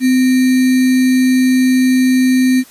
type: tone with sample-and-hold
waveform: sine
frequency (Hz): 256.4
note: C4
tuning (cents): -35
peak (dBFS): -8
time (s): 0-2.64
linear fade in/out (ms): 50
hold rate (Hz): 2100
effects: white hiss -42 dBFS RMS until 2.7 s + resampled to 32000 Hz